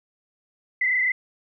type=tone with frequency modulation; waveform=sine; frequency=2022 Hz; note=B6; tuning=40 cents sharp; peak=-19 dBFS; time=0.81-1.12 s; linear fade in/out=5 ms; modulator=26.5 Hz; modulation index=2.3; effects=none